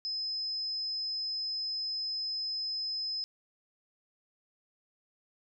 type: tone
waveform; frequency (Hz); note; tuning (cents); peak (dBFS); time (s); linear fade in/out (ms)
sine; 5100; D#8; +42; -32; 0.05-3.24; 0
effects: none